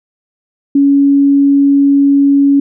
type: tone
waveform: sine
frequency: 280 Hz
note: C#4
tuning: 18 cents sharp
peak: -5 dBFS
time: 0.75-2.6 s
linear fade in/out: 5 ms
effects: none